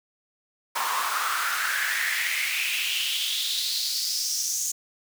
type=noise with high-pass filter sweep; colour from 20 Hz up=pink; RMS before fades=-27 dBFS; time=0.75-4.72 s; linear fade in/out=10 ms; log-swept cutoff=970 to 6700 Hz; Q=4.9; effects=none